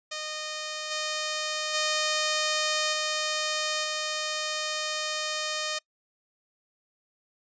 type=tone with level steps; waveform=5% pulse; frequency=615 Hz; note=D#5; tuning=20 cents flat; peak=-21 / -17 / -13 / -15 / -17 dBFS; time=0.11-5.79 s; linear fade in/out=10 ms; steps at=0.9 / 1.73 / 2.92 / 3.83 s; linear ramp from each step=20 ms; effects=noise-tail reverb RT60 0.1 s tail -24 dB re dry + resampled to 16000 Hz